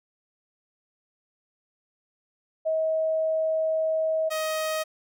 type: tone pair in turn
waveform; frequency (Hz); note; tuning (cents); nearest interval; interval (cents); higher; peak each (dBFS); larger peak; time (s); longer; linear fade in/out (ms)
sine / sawtooth; 637 / 628.6; D#5 / D#5; +41 / +18; unison; 23; first; -22; neither; 2.65-4.3 / 4.3-4.84; first; 20
effects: none